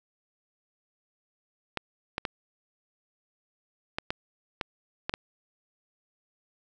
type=clicks; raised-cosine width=0.3 ms; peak=-13 dBFS; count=8; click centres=1.773 / 2.181 / 2.252 / 3.985 / 4.105 / 4.612 / 5.095 / 5.139 s; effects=none